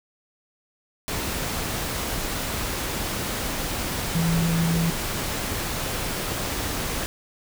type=tone in noise; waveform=sine; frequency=166.4 Hz; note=E3; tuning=17 cents sharp; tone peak=-20 dBFS; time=4.15-4.9 s; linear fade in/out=0 ms; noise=pink; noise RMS=-28 dBFS; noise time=1.08-7.06 s; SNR=+5 dB; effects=none